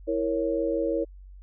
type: chord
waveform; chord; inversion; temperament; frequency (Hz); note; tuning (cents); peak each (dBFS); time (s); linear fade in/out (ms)
sine; A# diminished; second; equal with one note detuned; 329.6 / 466.2 / 552.1; E4 / A#4 / C#5; 0 / 0 / -7; -28; 0.07-1.05; 20
effects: added 47 Hz sine -43 dBFS peak until 1.42 s